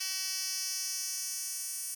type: tone with high-pass filter sweep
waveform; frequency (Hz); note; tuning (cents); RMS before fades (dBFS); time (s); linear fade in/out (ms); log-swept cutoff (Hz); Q
10% pulse; 378.6; F#4; +40; -36; 0-1.95; 10; 4200 to 8300; 1.9
effects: none